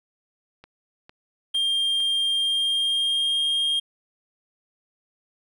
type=click train; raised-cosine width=0.3 ms; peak=-29 dBFS; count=4; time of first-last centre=0.64-2.004 s; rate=2.2 Hz
type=tone with pitch glide; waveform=triangle; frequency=3200 to 3224 Hz; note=G7 to G7; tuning=+35 to +48 cents; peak=-19 dBFS; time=1.54-3.8 s; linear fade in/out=10 ms; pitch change=+13 cents; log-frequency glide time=2.35-3.37 s
effects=none